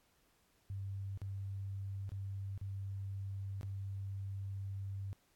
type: tone with dropouts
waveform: sine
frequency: 98 Hz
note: G2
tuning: in tune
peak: -39 dBFS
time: 0.7-5.13 s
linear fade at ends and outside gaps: 0 ms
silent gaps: 1.175-1.217 / 2.092-2.119 / 2.577-2.613 / 3.611-3.631 s
effects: pink hiss -73 dBFS RMS until 5.35 s + AAC 64 kbps